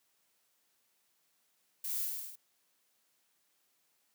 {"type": "noise with echo", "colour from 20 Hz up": "violet", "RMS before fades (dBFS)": -38, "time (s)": [1.84, 2.05], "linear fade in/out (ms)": 5, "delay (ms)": 51, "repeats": 6, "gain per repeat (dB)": -2, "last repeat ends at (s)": 2.356, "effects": ["white hiss -75 dBFS RMS until 4.14 s", "high-pass 150 Hz 12 dB/octave"]}